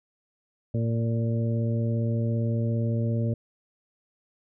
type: harmonic tone with a mistuned harmonic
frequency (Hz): 114.7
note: A#2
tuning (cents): -28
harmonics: 1 / 2 / 3 / 4 / 5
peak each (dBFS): -24 / -30 / -38 / -37 / -37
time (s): 0.74-3.34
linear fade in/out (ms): 5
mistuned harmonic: 5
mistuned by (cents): +16
effects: none